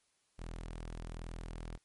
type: tone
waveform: sawtooth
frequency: 41.2 Hz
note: E1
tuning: in tune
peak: -38 dBFS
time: 0.38-1.78 s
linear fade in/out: 20 ms
effects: white hiss -75 dBFS RMS until 1.84 s + MP3 48 kbps